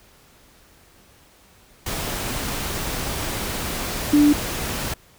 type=tone in noise; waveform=sine; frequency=293.7 Hz; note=D4; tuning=in tune; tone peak=-11 dBFS; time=4.13-4.33 s; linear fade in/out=5 ms; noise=pink; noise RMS=-27 dBFS; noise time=1.86-4.94 s; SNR=+13 dB; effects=pink hiss -53 dBFS RMS until 5.18 s